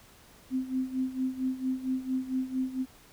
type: tone with tremolo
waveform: sine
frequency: 259.5 Hz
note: C4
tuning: 14 cents flat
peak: -25 dBFS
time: 0.5-2.86 s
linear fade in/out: 50 ms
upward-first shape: sine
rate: 4.4 Hz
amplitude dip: 80%
effects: pink hiss -56 dBFS RMS until 3.12 s